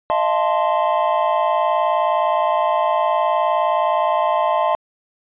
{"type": "chord", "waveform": "triangle", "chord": "F dominant seventh", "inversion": "third", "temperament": "equal with one note detuned", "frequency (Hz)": [622.3, 681.7, 880, 1046.5], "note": ["Eb5", "F5", "A5", "C6"], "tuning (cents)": [0, -42, 0, 0], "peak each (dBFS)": -19, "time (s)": [0.1, 4.75], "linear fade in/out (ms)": 0, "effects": ["resampled to 8000 Hz"]}